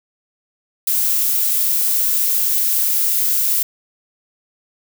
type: noise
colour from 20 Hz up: violet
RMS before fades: -17 dBFS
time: 0.87-3.63 s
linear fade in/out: 5 ms
effects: none